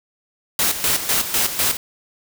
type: noise with tremolo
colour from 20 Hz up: white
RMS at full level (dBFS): -18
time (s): 0.59-1.77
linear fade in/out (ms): 2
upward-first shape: square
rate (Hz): 4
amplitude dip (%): 65
effects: none